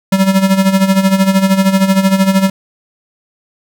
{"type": "tone with tremolo", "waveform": "square", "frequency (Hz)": 192.3, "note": "G3", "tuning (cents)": -33, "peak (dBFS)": -6, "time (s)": [0.12, 2.5], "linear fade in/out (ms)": 5, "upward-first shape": "sine", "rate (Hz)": 13, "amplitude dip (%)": 70, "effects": []}